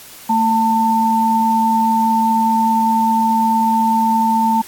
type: tone pair together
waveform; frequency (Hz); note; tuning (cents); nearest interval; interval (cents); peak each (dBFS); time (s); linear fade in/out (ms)
sine; 223.8 / 895; A3 / A5; +30 / +29; 2 octaves; 2399; -17 / -13; 0.29-4.62; 10
effects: white hiss -38 dBFS RMS until 4.67 s + AAC 64 kbps